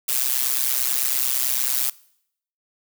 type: noise with amplitude modulation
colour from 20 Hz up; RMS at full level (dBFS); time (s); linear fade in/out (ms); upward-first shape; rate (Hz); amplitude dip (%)
blue; -18; 0.08-1.9; 5; sine; 129; 100
effects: noise-tail reverb RT60 0.7 s tail -22 dB re dry